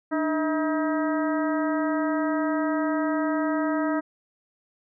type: harmonic tone with a mistuned harmonic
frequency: 318.8 Hz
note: D#4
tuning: 42 cents sharp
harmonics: 1 / 2 / 3 / 4 / 5 / 6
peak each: -24 / -29 / -34 / -33 / -36 / -39 dBFS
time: 0.11-4.01 s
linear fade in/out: 20 ms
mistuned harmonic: 1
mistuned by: -96 cents
effects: none